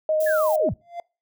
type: tone with vibrato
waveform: sine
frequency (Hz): 622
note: D#5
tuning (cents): -1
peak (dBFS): -18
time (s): 0.09-0.69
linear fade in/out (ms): 2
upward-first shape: triangle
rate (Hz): 9.4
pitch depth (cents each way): 14
type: noise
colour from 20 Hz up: violet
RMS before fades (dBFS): -35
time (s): 0.2-0.56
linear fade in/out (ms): 5
type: linear sweep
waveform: sine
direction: down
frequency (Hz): 1763 to 51.91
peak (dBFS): -24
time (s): 0.26-0.74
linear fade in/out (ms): 10
type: tone with exponential growth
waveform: triangle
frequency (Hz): 691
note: F5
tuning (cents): -19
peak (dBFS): -24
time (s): 0.81-1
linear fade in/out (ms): 2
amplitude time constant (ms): 41
effects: noise-tail reverb RT60 0.3 s tail -25 dB re dry